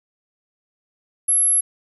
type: tone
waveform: sine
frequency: 11140 Hz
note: F9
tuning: 5 cents flat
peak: -14 dBFS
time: 1.28-1.61 s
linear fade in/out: 10 ms
effects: none